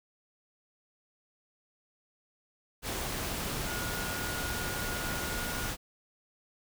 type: tone in noise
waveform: sine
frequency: 1437 Hz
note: F6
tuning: 49 cents sharp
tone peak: -39 dBFS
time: 3.65-5.72 s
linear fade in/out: 50 ms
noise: pink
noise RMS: -35 dBFS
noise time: 2.82-5.77 s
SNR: -7 dB
effects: none